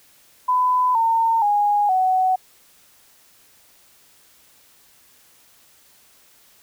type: tone with pitch steps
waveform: sine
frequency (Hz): 1003 / 909.2 / 824.2 / 747.1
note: B5 / A#5 / G#5 / F#5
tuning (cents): +26 / -43 / -13 / +17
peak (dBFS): -15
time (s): 0.48-2.36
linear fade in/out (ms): 10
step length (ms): 470
effects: white hiss -54 dBFS RMS until 6.62 s